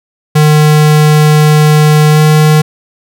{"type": "tone with pitch glide", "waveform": "square", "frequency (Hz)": [151.9, 153.31], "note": ["D#3", "D#3"], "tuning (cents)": [-41, -25], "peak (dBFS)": -4, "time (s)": [0.35, 2.62], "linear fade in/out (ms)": 10, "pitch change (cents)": 16, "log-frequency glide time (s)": [2.1, 2.19], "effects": []}